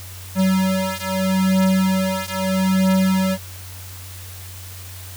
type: beating tone pair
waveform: square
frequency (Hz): 188.6 / 189.38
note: F#3 / F#3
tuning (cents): +33 / +41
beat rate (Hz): 0.78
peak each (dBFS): -20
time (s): 0.35-3.38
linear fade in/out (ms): 50
effects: added 92 Hz sine -35 dBFS peak until 5.16 s + white hiss -39 dBFS RMS until 5.16 s

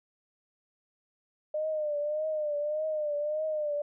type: tone with vibrato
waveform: sine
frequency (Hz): 605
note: D#5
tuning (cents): -49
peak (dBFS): -28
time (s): 1.54-3.82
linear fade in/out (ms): 5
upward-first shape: triangle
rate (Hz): 1.7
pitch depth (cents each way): 73
effects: none

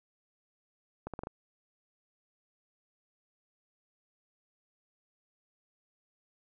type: accelerating click train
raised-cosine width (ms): 1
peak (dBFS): -24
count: 5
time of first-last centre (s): 1.07-1.271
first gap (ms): 67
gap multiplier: 0.81
effects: none

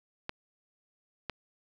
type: clicks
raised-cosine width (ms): 0.3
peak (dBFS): -18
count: 2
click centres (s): 0.294 / 1.297
effects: none

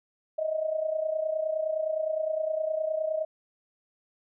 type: tone with amplitude modulation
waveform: sine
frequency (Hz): 629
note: D#5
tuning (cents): +19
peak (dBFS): -23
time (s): 0.38-3.25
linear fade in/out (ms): 10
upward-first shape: sine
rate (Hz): 29.7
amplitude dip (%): 70
effects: none

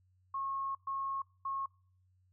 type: tone bursts at uneven times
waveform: sine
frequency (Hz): 1088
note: C#6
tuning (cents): -33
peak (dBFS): -34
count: 3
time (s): 0.34-0.75 / 0.87-1.22 / 1.45-1.66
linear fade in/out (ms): 5
effects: noise-tail reverb RT60 0.5 s tail -26 dB re dry + added 92 Hz sine -67 dBFS peak until 2.32 s

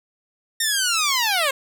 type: linear sweep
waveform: 10% pulse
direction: down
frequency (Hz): 1847 to 523.3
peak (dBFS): -10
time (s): 0.6-1.51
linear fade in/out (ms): 5
effects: none

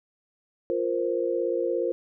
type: chord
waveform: sine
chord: F suspended fourth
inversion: none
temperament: equal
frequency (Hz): 349.2 / 466.2 / 523.3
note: F4 / Bb4 / C5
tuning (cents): 0 / 0 / 0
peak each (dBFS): -28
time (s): 0.7-1.92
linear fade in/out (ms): 0
effects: none

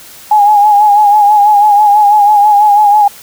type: tone with vibrato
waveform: sine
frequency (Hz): 830.6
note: G#5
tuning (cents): 0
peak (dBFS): -3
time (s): 0.31-3.08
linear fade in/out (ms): 5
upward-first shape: sine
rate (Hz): 6.1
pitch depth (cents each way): 48
effects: white hiss -34 dBFS RMS until 3.22 s

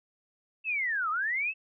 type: linear two-way sweep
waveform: sine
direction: down then up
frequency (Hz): 2686 to 1202 to 2686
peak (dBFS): -27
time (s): 0.64-1.54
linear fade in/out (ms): 50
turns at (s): 1.1
effects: none

